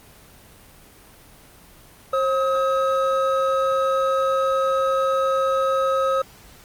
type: tone pair together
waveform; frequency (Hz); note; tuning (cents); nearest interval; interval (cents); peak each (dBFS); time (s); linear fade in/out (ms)
triangle; 535 / 1273.6; C5 / D#6; +38 / +40; octave + minor third; 1502; -18 / -20; 2.13-6.22; 5
effects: pink hiss -48 dBFS RMS until 6.64 s + Opus 24 kbps